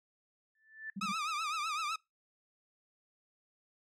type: tone with exponential growth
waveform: sine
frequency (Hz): 1760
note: A6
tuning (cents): 0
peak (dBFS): -37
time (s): 0.55-0.9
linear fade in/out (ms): 2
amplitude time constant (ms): 76
type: tone bursts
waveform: sine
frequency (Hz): 196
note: G3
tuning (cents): 0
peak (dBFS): -37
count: 3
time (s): 0.96-1.123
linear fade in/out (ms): 10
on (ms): 41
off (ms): 20
type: tone with vibrato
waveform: sawtooth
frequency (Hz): 1244.5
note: D#6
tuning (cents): 0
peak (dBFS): -30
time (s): 1.01-1.96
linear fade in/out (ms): 5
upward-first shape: triangle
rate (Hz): 7.9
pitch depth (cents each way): 130
effects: noise-tail reverb RT60 0.2 s tail -24 dB re dry + low-pass 7000 Hz 12 dB/octave